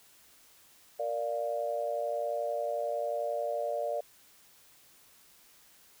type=chord; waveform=sine; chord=Bb major; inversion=none; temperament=equal; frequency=466.2 / 587.3 / 698.5 Hz; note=Bb4 / D5 / F5; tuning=0 / 0 / 0 cents; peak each=-37 / -32 / -36 dBFS; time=0.99-4.01 s; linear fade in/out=10 ms; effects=white hiss -60 dBFS RMS until 6 s